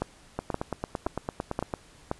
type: two click trains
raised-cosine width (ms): 1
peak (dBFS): -15 / -13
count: 13 / 5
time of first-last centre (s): 0.39-1.738 / 0.02-2.114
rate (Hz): 8.9 / 1.91
effects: pink hiss -55 dBFS RMS until 2.19 s + resampled to 24000 Hz